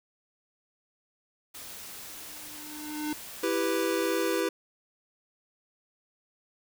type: noise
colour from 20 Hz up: white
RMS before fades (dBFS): -43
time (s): 1.54-4.41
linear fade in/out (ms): 10
type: tone with exponential growth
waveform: square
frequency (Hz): 301.8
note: D4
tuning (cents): +47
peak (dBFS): -29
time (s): 2.07-3.13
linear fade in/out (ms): 2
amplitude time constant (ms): 230
type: chord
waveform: square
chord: E minor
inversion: none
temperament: equal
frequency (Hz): 329.6 / 392 / 493.9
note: E4 / G4 / B4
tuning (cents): 0 / 0 / 0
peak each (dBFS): -31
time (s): 3.43-4.49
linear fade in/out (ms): 5
effects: none